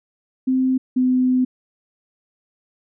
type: tone pair in turn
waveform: sine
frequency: 259.5 / 254.5 Hz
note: C4 / C4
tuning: -14 / -48 cents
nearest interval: unison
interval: 34 cents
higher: first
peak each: -15 / -14 dBFS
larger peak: second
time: 0.47-0.78 / 0.96-1.45 s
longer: second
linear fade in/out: 10 ms
effects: none